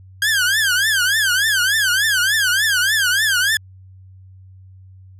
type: tone with vibrato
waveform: sawtooth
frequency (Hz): 1599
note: G6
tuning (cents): +34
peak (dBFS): -11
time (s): 0.22-3.57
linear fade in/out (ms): 2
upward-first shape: triangle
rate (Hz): 3.4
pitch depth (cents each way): 220
effects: added 94 Hz sine -40 dBFS peak until 5.19 s + resampled to 32000 Hz